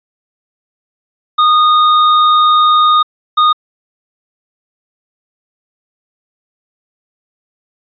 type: tone bursts at uneven times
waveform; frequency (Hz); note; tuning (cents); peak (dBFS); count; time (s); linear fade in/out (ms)
square; 1232; D#6; -17; -7; 2; 1.38-3.03 / 3.37-3.53; 10
effects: resampled to 11025 Hz